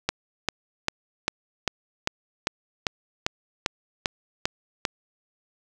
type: click train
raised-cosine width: 0.2 ms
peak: -5 dBFS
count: 13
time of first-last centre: 0.09-4.852 s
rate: 2.52 Hz
effects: none